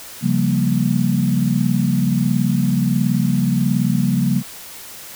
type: chord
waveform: sine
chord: G half-diminished seventh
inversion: second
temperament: equal with one note detuned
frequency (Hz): 136.13 / 174.61 / 196 / 233.1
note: Db3 / F3 / G3 / Bb3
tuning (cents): -31 / 0 / 0 / 0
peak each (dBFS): -20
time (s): 0.21-4.43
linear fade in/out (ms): 50
effects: white hiss -36 dBFS RMS until 5.15 s